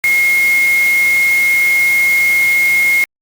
sine tone in noise, 2150 Hz, C7, 47 cents sharp, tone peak -9 dBFS, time 0.04-3.04 s, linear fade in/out 0 ms, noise white, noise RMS -25 dBFS, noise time 0.04-3.04 s, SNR +13 dB, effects Opus 48 kbps

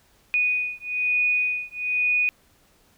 sine beating tone pair, 2475 / 2476.1 Hz, D#7 / D#7, -10 / -9 cents, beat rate 1.1 Hz, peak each -24 dBFS, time 0.34-2.29 s, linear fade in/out 0 ms, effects pink hiss -60 dBFS RMS until 2.97 s

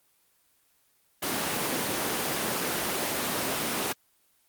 pink high-pass noise, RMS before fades -29 dBFS, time 1.22-3.93 s, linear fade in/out 10 ms, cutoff 220 Hz, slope 12 dB/octave, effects white hiss -67 dBFS RMS until 4.48 s + Opus 24 kbps

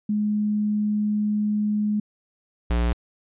sine / square tone pair in turn, 209.9 / 58.9 Hz, G#3 / A#1, +19 / +19 cents, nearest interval octave + minor seventh, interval 2200 cents, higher first, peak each -20 dBFS, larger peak neither, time 0.09-2 / 2.7-2.93 s, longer first, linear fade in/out 5 ms, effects resampled to 8000 Hz

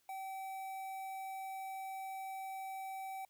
square tone with notch filter, 769 Hz, G5, 33 cents flat, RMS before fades -44 dBFS, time 0.09-3.25 s, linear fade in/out 2 ms, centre 4700 Hz, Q 0.64, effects white hiss -75 dBFS RMS until 3.29 s

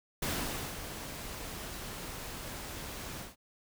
pink noise with ADSR envelope, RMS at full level -33 dBFS, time 0.22-3.36 s, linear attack 7 ms, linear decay 540 ms, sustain -9 dB, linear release 160 ms, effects none

